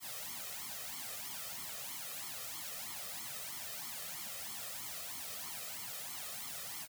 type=noise with flanger; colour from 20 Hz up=white; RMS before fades=-44 dBFS; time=0-6.88 s; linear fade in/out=50 ms; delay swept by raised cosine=0.92 to 1.64 ms; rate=3.1 Hz; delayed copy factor=+0.85; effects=high-pass 100 Hz 12 dB/octave